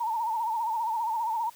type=tone with vibrato; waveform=sine; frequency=908 Hz; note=A#5; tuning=46 cents flat; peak=-26 dBFS; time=0-1.5 s; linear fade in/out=10 ms; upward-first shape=sine; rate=15 Hz; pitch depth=86 cents each way; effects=white hiss -54 dBFS RMS until 1.55 s